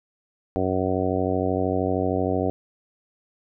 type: harmonic tone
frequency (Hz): 93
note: F#2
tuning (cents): +9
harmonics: 1 / 2 / 3 / 4 / 5 / 6 / 7 / 8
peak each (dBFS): -29 / -31 / -27 / -29 / -28 / -31 / -30 / -31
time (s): 0.56-2.5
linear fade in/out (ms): 0
effects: none